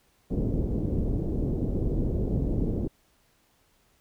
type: low-pass noise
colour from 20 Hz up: pink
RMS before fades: -27 dBFS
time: 0.3-2.88 s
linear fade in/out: 10 ms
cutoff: 430 Hz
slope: 24 dB/octave
effects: pink hiss -66 dBFS RMS until 4 s